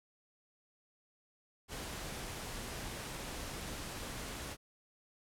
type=noise; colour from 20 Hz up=pink; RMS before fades=-43 dBFS; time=1.68-4.57 s; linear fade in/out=50 ms; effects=low-pass 12000 Hz 12 dB/octave